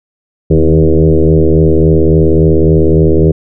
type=tone with frequency modulation; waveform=sine; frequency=157.8 Hz; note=D#3; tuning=25 cents sharp; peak=-4 dBFS; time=0.5-3.32 s; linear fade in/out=10 ms; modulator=79.8 Hz; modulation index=4; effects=none